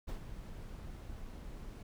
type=noise with ADSR envelope; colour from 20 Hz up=brown; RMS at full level=-38 dBFS; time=0.07-1.83 s; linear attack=19 ms; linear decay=100 ms; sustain=-8 dB; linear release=6 ms; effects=none